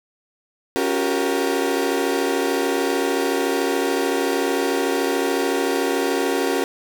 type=chord; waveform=35% pulse; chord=G half-diminished seventh; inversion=second; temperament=equal with one note detuned; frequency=277.2 / 358.4 / 392 / 466.2 Hz; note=Db4 / F4 / G4 / Bb4; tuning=0 / +45 / 0 / 0 cents; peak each=-23 dBFS; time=0.76-6.64 s; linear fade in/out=0 ms; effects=none